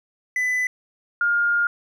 triangle / sine tone pair in turn, 2000 / 1414.2 Hz, B6 / F6, +21 / +21 cents, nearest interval tritone, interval 600 cents, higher first, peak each -18 / -17 dBFS, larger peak second, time 0.36-0.67 / 1.21-1.67 s, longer second, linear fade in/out 2 ms, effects none

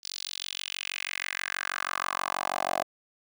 10% pulse tone with high-pass filter sweep, 46.25 Hz, F#1, in tune, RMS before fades -33 dBFS, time 0.03-2.83 s, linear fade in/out 10 ms, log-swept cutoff 4700 to 670 Hz, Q 3, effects none

